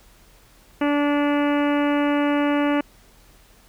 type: harmonic tone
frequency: 290 Hz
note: D4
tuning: 22 cents flat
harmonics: 1 / 2 / 3 / 4 / 5 / 6 / 7 / 8 / 9 / 10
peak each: -19 / -25 / -29 / -31 / -33 / -35 / -36 / -37 / -38 / -39 dBFS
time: 0.81-2.81 s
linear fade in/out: 5 ms
effects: added 42 Hz sine -54 dBFS peak until 3.68 s + pink hiss -54 dBFS RMS until 3.68 s